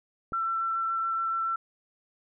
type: click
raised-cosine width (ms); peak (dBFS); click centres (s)
2; -27; 0.322
type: tone with vibrato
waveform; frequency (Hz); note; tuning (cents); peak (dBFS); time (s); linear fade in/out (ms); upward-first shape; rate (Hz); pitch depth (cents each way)
sine; 1343; E6; +32; -26; 0.33-1.56; 5; sine; 7.1; 9
effects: none